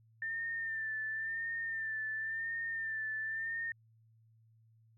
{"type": "tone with vibrato", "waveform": "sine", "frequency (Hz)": 1792, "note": "A6", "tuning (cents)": 31, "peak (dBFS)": -35, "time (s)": [0.22, 3.72], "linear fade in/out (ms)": 2, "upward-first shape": "sine", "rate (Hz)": 0.95, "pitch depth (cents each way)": 39, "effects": ["added 112 Hz sine -63 dBFS peak until 4.97 s"]}